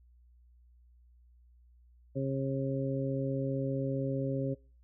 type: harmonic tone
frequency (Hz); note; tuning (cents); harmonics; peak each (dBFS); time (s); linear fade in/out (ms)
135.2; C#3; -43; 1 / 2 / 3 / 4; -33 / -35 / -39 / -36; 2.15-4.55; 20
effects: noise-tail reverb RT60 0.4 s tail -25 dB re dry + added 60 Hz sine -58 dBFS peak until 4.83 s